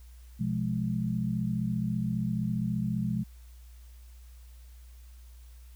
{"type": "chord", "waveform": "sine", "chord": "F diminished", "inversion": "second", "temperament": "just", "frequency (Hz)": [125.72, 174.61, 209.5], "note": ["Cb3", "F3", "Ab3"], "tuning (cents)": [31, 0, 15], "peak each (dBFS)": [-32, -32, -31], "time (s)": [0.39, 3.24], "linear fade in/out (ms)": 20, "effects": ["added 60 Hz sine -47 dBFS peak until 5.75 s", "white hiss -63 dBFS RMS until 5.75 s"]}